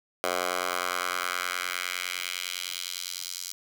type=tone with high-pass filter sweep; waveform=10% pulse; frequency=89.8 Hz; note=F2; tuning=49 cents sharp; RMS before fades=-32 dBFS; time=0.24-3.52 s; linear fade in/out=0 ms; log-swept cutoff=680 to 5300 Hz; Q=1.5; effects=none